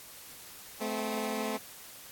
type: tone pair together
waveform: 15% pulse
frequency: 217.2 / 258.3 Hz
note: A3 / C4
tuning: -22 / -22 cents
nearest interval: minor third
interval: 300 cents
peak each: -27 / -30 dBFS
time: 0.8-1.58 s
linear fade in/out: 20 ms
effects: white hiss -49 dBFS RMS until 2.11 s + AAC 64 kbps